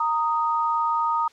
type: tone pair together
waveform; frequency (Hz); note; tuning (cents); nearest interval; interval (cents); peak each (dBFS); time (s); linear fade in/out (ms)
sine; 926.1 / 1244.5; A#5 / D#6; -12 / 0; perfect fourth; 512; -23; 0-1.28; 5
effects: white hiss -55 dBFS RMS until 1.32 s + low-pass 5000 Hz 12 dB/octave